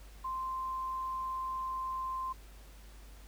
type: tone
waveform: sine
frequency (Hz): 1044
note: C6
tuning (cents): -4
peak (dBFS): -34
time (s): 0.24-2.33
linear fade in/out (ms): 10
effects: added 50 Hz sine -50 dBFS peak until 3.27 s + pink hiss -59 dBFS RMS until 3.27 s